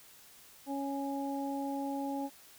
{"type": "harmonic tone", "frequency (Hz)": 277.2, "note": "C#4", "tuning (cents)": 0, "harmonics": [1, 2, 3], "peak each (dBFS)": [-35, -42, -39], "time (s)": [0.66, 2.3], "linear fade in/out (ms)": 50, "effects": ["white hiss -57 dBFS RMS until 2.58 s"]}